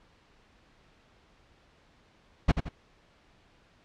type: noise with echo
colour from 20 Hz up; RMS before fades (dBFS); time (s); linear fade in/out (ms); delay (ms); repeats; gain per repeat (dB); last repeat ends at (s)
brown; -19; 2.48-2.52; 10; 86; 2; -8; 2.692
effects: pink hiss -62 dBFS RMS until 3.84 s + low-pass 4000 Hz 12 dB/octave